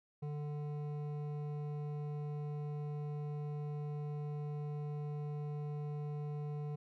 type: tone with hard clipping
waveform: sine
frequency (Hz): 147.7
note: D3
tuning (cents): +10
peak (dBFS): -40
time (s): 0.22-6.76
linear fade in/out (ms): 10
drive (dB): 11
effects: none